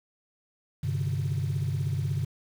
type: chord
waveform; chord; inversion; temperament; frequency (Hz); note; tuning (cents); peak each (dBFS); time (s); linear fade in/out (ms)
sine; G suspended fourth; none; just; 98 / 130.67 / 147; G2 / C3 / D3; 0 / -2 / +2; -29; 0.83-2.25; 10
effects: tanh soft clip ceiling -21 dBFS + 8-bit